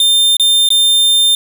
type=tone with dropouts; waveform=45% pulse; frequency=3600 Hz; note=A7; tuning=39 cents sharp; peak=-8 dBFS; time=0-1.35 s; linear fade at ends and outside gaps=2 ms; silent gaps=0.368-0.397 / 0.689-0.703 s; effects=none